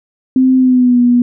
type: tone with pitch glide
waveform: sine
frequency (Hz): 259.3 to 243.3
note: C4 to B3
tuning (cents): -15 to -26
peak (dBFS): -6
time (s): 0.36-1.22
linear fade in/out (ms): 2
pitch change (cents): -111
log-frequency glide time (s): 0.57-1
effects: none